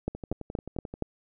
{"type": "two click trains", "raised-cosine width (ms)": 2, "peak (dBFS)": [-24, -15], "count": [10, 5], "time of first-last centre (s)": [[0.15, 0.939], [0.08, 1.023]], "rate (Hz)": [11.4, 4.24], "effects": []}